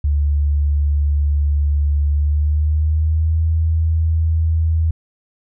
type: tone with pitch glide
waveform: sine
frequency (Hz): 72.7 to 80.67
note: D2 to E2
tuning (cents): -17 to -37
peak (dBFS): -13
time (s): 0.04-4.91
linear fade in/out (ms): 5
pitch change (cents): +180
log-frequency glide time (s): 2.09-3.42
effects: none